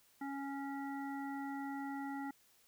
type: harmonic tone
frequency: 277.2 Hz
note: C#4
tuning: in tune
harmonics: 1 / 3 / 5 / 7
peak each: -41 / -45 / -52 / -52 dBFS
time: 0.21-2.31 s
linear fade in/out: 5 ms
effects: white hiss -69 dBFS RMS until 2.67 s